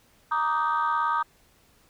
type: chord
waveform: sine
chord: Eb major seventh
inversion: second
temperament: just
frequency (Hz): 933.4 / 1166.7 / 1244.5 / 1555.6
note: Bb5 / D6 / Eb6 / G6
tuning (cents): +2 / -12 / 0 / -14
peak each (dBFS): -26 / -29 / -25 / -31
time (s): 0.31-1.23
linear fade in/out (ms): 10
effects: tanh soft clip ceiling -15 dBFS + pink hiss -61 dBFS RMS until 1.89 s